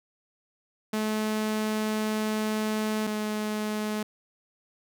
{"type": "tone pair in turn", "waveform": "sawtooth", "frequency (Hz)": [215.6, 212.9], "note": ["A3", "G#3"], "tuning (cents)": [-35, 43], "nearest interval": "unison", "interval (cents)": 22, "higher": "first", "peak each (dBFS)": [-22, -24], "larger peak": "first", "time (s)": [[0.93, 3.07], [3.07, 4.03]], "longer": "first", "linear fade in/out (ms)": 5, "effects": []}